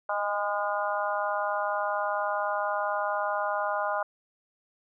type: harmonic tone with a mistuned harmonic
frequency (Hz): 204.3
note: G#3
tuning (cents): -28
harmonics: 3 / 4 / 5 / 6 / 7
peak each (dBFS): -31 / -32 / -33 / -34 / -34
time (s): 0.09-4.03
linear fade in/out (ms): 5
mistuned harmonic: 3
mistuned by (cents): +18
effects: none